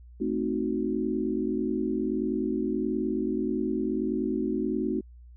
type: chord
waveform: sine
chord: A diminished seventh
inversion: none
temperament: equal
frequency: 220 / 261.6 / 311.1 / 370 Hz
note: A3 / C4 / Eb4 / Gb4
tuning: 0 / 0 / 0 / 0 cents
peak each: -31 dBFS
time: 0.2-5.01 s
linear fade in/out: 10 ms
effects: added 60 Hz sine -46 dBFS peak until 5.36 s